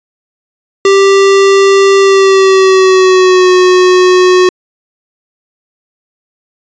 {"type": "tone with pitch glide", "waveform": "square", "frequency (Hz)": [392.4, 366.1], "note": ["G4", "F#4"], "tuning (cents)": [2, -18], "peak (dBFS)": -4, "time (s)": [0.85, 4.49], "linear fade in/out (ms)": 2, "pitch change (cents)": -120, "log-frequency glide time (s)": [1.99, 3.51], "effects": ["resampled to 16000 Hz"]}